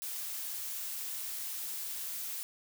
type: noise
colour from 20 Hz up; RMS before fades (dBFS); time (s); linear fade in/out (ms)
blue; -39; 0.02-2.43; 0
effects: none